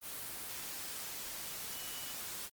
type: tone in noise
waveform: sine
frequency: 2960 Hz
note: F#7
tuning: in tune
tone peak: -51 dBFS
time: 1.72-2.15 s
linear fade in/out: 50 ms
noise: white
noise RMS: -43 dBFS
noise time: 0.01-2.5 s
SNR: -11 dB
effects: Opus 24 kbps